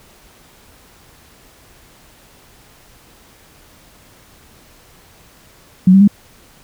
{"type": "tone with pitch steps", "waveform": "sine", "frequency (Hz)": [185, 193.75, 202.9], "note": ["F#3", "G3", "G#3"], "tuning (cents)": [0, -20, -40], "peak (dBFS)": -4, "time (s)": [5.87, 6.077], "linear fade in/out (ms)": 5, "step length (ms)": 69, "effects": ["pink hiss -47 dBFS RMS until 6.63 s"]}